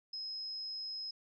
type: tone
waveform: sine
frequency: 5120 Hz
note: D#8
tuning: 49 cents sharp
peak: -39 dBFS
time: 0.13-1.11 s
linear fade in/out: 5 ms
effects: none